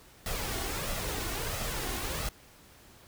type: noise with flanger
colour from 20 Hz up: pink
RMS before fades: -34 dBFS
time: 0.26-2.29 s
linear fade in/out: 2 ms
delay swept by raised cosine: 1.5 to 2.8 ms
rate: 1.5 Hz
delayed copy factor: +0.5
effects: pink hiss -56 dBFS RMS until 3.07 s